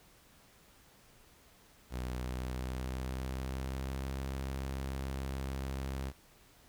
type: tone with pitch glide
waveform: sawtooth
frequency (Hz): 62.4 to 66.88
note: B1 to C2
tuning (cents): +19 to +39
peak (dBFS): -32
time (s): 1.9-6.13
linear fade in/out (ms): 50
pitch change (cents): +120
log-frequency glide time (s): 2.11-4.08
effects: pink hiss -62 dBFS RMS until 6.68 s